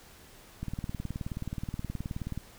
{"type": "click train", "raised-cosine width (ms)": 5, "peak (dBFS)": -22, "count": 34, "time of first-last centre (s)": [0.63, 2.376], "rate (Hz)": 18.9, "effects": ["pink hiss -54 dBFS RMS until 2.58 s"]}